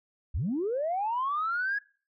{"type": "linear sweep", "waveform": "sine", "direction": "up", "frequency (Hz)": [49, 1683], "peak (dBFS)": -26, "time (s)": [0.34, 1.79], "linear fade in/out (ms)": 10, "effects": ["noise-tail reverb RT60 0.4 s tail -22 dB re dry", "tanh soft clip ceiling -22 dBFS"]}